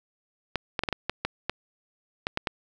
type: clicks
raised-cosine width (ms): 0.3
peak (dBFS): -10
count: 11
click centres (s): 0.557 / 0.792 / 0.836 / 0.888 / 0.927 / 1.096 / 1.25 / 1.496 / 2.269 / 2.374 / 2.472
effects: none

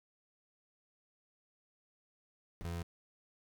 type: noise with exponential decay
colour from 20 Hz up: brown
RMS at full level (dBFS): -38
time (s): 2.61-2.73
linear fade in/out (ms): 0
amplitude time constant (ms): 24
type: tone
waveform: 30% pulse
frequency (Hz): 85.3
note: F2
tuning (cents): -40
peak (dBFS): -35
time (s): 2.64-2.83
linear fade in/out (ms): 10
effects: none

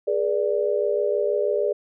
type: chord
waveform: sine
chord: G# diminished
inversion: none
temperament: equal with one note detuned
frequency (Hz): 415.3 / 481.8 / 587.3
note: G#4 / B4 / D5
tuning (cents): 0 / -43 / 0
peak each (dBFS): -23 / -26 / -24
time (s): 0.07-1.73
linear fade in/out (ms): 10
effects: none

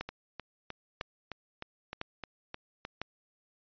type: two click trains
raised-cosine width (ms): 0.3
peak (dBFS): -19 / -23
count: 4 / 10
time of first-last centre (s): 0.01-3.016 / 0.09-2.851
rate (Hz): 0.998 / 3.26
effects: resampled to 11025 Hz

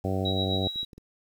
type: harmonic tone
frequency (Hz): 95.2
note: F#2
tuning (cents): +50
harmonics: 1 / 2 / 3 / 4 / 5 / 6 / 7 / 8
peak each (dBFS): -29 / -32 / -34 / -35 / -36 / -37 / -37 / -38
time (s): 0.04-0.68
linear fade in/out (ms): 5
type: tone with tremolo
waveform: sine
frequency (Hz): 3868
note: B7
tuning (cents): -37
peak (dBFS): -27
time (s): 0.25-0.85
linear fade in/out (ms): 5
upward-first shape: sine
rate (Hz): 7.8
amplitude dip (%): 65
type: clicks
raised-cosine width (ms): 3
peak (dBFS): -33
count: 6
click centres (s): 0.54 / 0.584 / 0.759 / 0.831 / 0.932 / 0.98
effects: 9-bit

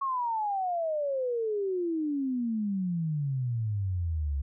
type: exponential sweep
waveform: sine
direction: down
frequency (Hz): 1108.7 to 67.4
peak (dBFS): -27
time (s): 0.01-4.42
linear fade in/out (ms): 10
effects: none

